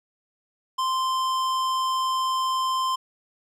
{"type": "tone with hard clipping", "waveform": "triangle", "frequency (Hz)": 1042, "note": "C6", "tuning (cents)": -7, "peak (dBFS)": -24, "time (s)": [0.78, 2.96], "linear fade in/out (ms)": 10, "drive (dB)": 18, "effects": []}